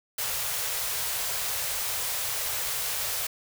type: band-stop noise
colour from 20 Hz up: white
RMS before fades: -30 dBFS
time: 0.18-3.27 s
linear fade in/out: 5 ms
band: 150 to 420 Hz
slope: 48 dB/octave
effects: none